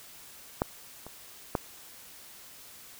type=clicks; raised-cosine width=1 ms; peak=-11 / -29 / -12 dBFS; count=3; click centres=0.619 / 1.066 / 1.552 s; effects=white hiss -50 dBFS RMS until 2.99 s